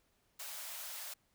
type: high-pass noise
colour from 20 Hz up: white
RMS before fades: -45 dBFS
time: 0.39-1.14 s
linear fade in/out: 10 ms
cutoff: 540 Hz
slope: 96 dB/octave
effects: pink hiss -75 dBFS RMS until 1.34 s